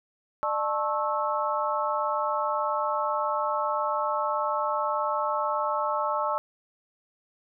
harmonic tone with a mistuned harmonic, 218.3 Hz, A3, 13 cents flat, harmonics 3 / 4 / 5 / 6, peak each -30 / -30 / -30 / -30 dBFS, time 0.43-6.38 s, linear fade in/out 0 ms, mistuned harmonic 3, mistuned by -150 cents, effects none

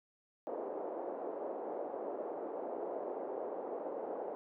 white band-pass noise, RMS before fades -41 dBFS, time 0.47-4.35 s, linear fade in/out 0 ms, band 350 to 660 Hz, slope 24 dB/octave, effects none

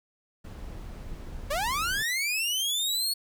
brown noise, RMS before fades -39 dBFS, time 0.44-2.03 s, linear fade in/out 10 ms
sawtooth linear sweep, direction up, 537 to 4400 Hz, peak -23 dBFS, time 1.5-3.14 s, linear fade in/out 10 ms
effects none

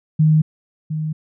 sine tone with echo, 155.5 Hz, D#3, 1 cent flat, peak -10 dBFS, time 0.19-0.42 s, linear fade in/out 10 ms, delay 710 ms, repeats 1, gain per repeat -10 dB, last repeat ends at 1.13 s, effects none

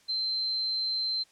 sine tone, 4111 Hz, C8, 31 cents flat, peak -27 dBFS, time 0.08-1.24 s, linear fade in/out 20 ms, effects white hiss -62 dBFS RMS until 1.31 s + low-pass 8000 Hz 12 dB/octave

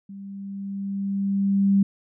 sine tone with level ramp, 197.4 Hz, G3, 12 cents sharp, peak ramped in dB -36 to -14 dBFS, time 0.09-1.83 s, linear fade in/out 5 ms, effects none

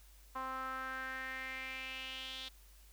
sawtooth tone with band-pass filter sweep, 261.8 Hz, C4, 1 cent sharp, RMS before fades -43 dBFS, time 0.35-2.49 s, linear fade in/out 10 ms, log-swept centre 1100 to 3600 Hz, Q 4.5, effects added 50 Hz sine -58 dBFS peak until 2.92 s + white hiss -65 dBFS RMS until 2.92 s

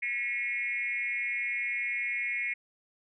sine tone with frequency modulation, 2175 Hz, C#7, 33 cents flat, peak -29 dBFS, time 0.02-2.54 s, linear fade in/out 10 ms, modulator 240 Hz, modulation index 0.91, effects none

